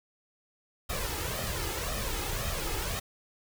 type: noise with flanger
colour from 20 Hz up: pink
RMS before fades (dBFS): -33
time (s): 0.89-3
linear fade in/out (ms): 10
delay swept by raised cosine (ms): 1.6 to 2.38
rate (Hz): 1.9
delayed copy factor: +0.65
effects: none